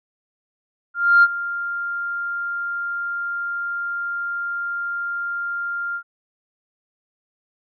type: tone with ADSR envelope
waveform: sine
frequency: 1396.9 Hz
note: F6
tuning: in tune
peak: -7 dBFS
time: 0.94-6.03 s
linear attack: 290 ms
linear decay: 42 ms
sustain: -16 dB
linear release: 77 ms
effects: tanh soft clip ceiling -4 dBFS